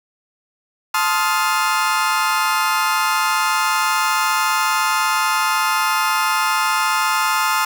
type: chord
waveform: 35% pulse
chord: F dominant seventh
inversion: first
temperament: just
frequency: 873.1 / 1047.7 / 1257.2 / 1396.9 Hz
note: A5 / C6 / Eb6 / F6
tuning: -14 / +2 / +18 / 0 cents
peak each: -20 dBFS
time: 0.94-7.65 s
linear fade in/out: 5 ms
effects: none